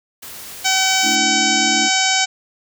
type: noise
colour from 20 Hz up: white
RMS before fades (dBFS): -34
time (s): 0.22-1.16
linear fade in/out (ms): 10
type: harmonic tone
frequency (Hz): 761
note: F#5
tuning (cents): +48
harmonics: 1 / 2 / 3 / 4 / 5 / 6 / 7 / 8 / 9 / 10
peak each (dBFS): -21 / -23 / -21 / -23 / -25 / -26 / -23 / -25 / -23 / -27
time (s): 0.64-2.26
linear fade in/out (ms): 20
type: chord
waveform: sine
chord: A suspended fourth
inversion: none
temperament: equal with one note detuned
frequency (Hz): 220 / 288.5 / 329.6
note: A3 / D4 / E4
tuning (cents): 0 / -31 / 0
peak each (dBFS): -26 / -26 / -26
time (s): 1.02-1.9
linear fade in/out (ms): 50
effects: none